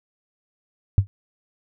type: tone with exponential decay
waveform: sine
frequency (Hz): 98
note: G2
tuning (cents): 0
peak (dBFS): -7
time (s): 0.98-1.07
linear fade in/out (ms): 0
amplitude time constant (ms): 19
effects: none